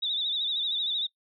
sine tone with vibrato, 3663 Hz, A#7, 31 cents flat, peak -26 dBFS, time 0.02-1.07 s, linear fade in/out 10 ms, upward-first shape sine, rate 13 Hz, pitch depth 90 cents each way, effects noise-tail reverb RT60 0.1 s tail -22 dB re dry

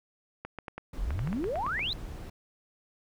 clicks, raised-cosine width 0.5 ms, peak -23 dBFS, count 12, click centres 0.45 / 0.587 / 0.682 / 0.78 / 1.106 / 1.192 / 1.274 / 1.329 / 1.442 / 1.557 / 1.665 / 1.793 s
brown noise, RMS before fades -40 dBFS, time 0.93-2.3 s, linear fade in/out 5 ms
sine exponential sweep, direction up, 36.71 to 4140 Hz, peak -29 dBFS, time 0.98-1.93 s, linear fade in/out 0 ms
effects none

